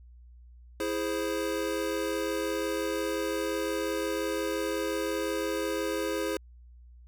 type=chord; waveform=square; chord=E augmented; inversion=none; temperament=equal; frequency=329.6 / 415.3 / 523.3 Hz; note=E4 / G#4 / B#4; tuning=0 / 0 / 0 cents; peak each=-34 dBFS; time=0.8-6.37 s; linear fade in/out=2 ms; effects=added 60 Hz sine -49 dBFS peak until 7.07 s